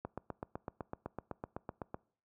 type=click train; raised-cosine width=1 ms; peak=-25 dBFS; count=16; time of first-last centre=0.05-1.944 s; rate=7.92 Hz; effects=noise-tail reverb RT60 0.5 s tail -24 dB re dry + high-pass 60 Hz 12 dB/octave